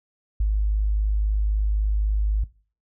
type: tone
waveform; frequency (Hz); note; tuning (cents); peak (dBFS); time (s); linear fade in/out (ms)
sine; 51.91; G#1; 0; -18; 0.4-2.44; 5
effects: noise-tail reverb RT60 0.4 s tail -20 dB re dry